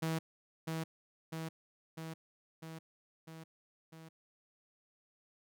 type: tone with echo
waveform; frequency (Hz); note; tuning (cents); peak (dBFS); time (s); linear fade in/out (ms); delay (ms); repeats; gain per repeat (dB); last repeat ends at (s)
sawtooth; 161.5; E3; -35; -29; 0.02-0.19; 10; 650; 6; -3; 4.09
effects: none